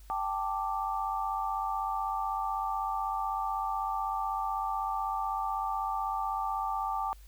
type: chord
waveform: sine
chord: G suspended second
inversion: none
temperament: equal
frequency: 784 / 880 / 1174.7 Hz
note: G5 / A5 / D6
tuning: 0 / 0 / 0 cents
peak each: -34 dBFS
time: 0.1-7.13 s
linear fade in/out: 0 ms
effects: added 50 Hz sine -49 dBFS peak until 7.27 s + white hiss -62 dBFS RMS until 7.27 s